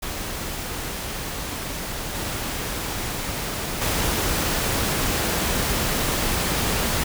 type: noise with level steps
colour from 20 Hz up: pink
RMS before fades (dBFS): -30 / -28 / -23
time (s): 0.02-7.04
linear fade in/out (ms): 10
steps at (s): 2.14 / 3.81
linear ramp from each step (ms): 10
effects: none